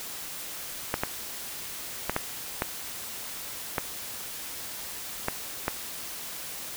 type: clicks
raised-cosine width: 0.5 ms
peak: -10 dBFS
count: 8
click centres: 0.941 / 1.035 / 2.096 / 2.164 / 2.621 / 3.782 / 5.284 / 5.681 s
effects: white hiss -38 dBFS RMS until 6.76 s